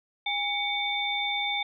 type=tone cluster; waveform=sine; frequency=813 / 2246 / 3569 Hz; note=G#5 / C#7 / A7; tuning=-37 / +22 / +24 cents; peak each=-32 / -30 / -30 dBFS; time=0.26-1.63 s; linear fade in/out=5 ms; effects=none